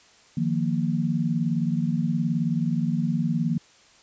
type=chord; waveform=sine; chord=Eb suspended second; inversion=none; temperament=equal; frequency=155.56 / 174.61 / 233.1 Hz; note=Eb3 / F3 / Bb3; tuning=0 / 0 / 0 cents; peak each=-26 dBFS; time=0.37-3.58 s; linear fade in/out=5 ms; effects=white hiss -55 dBFS RMS until 4.02 s + resampled to 16000 Hz